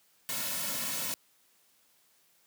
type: noise with comb filter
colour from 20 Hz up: white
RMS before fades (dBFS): -34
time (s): 0.29-1.14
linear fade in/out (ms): 0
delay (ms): 2.5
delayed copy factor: -0.85
effects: white hiss -67 dBFS RMS until 2.46 s + high-pass 100 Hz 12 dB/octave